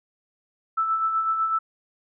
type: tone with tremolo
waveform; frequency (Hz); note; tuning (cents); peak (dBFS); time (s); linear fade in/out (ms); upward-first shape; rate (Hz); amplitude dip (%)
sine; 1318.5; E6; 0; -19; 0.77-1.59; 10; sine; 8; 45
effects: none